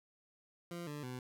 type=tone with pitch steps; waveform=20% pulse; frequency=172.4 / 147.5 / 126.2 Hz; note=F3 / D3 / B2; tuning=-22 / +8 / +38 cents; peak=-37 dBFS; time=0.71-1.19 s; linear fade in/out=2 ms; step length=160 ms; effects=none